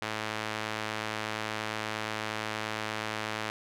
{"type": "tone with band-pass filter", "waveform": "sawtooth", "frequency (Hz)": 108.5, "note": "A2", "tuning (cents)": -24, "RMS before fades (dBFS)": -35, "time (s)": [0.02, 3.5], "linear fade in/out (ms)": 0, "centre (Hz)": 2100, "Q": 0.65, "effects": []}